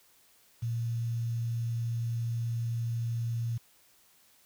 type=tone with quantisation; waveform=sine; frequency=116.54 Hz; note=A#2; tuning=in tune; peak=-29 dBFS; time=0.62-3.58 s; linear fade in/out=10 ms; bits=9; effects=white hiss -63 dBFS RMS until 4.45 s